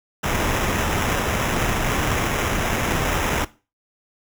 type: noise with sample-and-hold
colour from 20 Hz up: pink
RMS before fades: -22 dBFS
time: 0.23-3.45 s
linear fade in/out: 10 ms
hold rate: 4410 Hz
effects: noise-tail reverb RT60 0.3 s tail -17 dB re dry